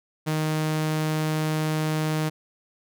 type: tone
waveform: sawtooth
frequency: 155.56 Hz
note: D#3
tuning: in tune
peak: -19 dBFS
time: 0.26-2.3 s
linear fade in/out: 20 ms
effects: none